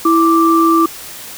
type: tone pair together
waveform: sine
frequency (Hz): 329.6 / 1174.6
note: E4 / D6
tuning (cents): 0 / 0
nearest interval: octave + minor seventh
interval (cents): 2200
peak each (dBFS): -10 / -11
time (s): 0.05-0.86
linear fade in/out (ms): 5
effects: white hiss -31 dBFS RMS until 1.37 s